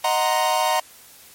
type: chord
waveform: 45% pulse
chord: C half-diminished seventh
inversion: first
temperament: equal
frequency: 622.3 / 740 / 932.3 / 1046.5 Hz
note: Eb5 / Gb5 / Bb5 / C6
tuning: 0 / 0 / 0 / 0 cents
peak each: -25 / -23 / -22 / -26 dBFS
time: 0.04-0.8 s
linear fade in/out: 5 ms
effects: white hiss -47 dBFS RMS until 1.34 s + MP3 64 kbps